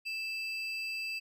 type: tone pair together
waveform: triangle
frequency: 2637 / 4781 Hz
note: E7 / D8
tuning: 0 / +30 cents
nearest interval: minor seventh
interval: 1030 cents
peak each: -34 / -40 dBFS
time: 0.05-1.2 s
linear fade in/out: 20 ms
effects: none